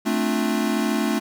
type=chord; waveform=square; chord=D minor seventh; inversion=second; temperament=equal; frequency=220 / 261.6 / 293.7 / 349.2 Hz; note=A3 / C4 / D4 / F4; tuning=0 / 0 / 0 / 0 cents; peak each=-24 / -28 / -27 / -29 dBFS; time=0.05-1.2 s; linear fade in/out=20 ms; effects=none